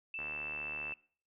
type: tone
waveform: sine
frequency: 2652 Hz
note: E7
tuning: 10 cents sharp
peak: -38 dBFS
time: 0.14-0.94 s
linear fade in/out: 2 ms
type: click train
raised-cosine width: 0.5 ms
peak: -32 dBFS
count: 56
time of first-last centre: 0.19-0.921 s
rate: 75.2 Hz
effects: noise-tail reverb RT60 0.5 s tail -22 dB re dry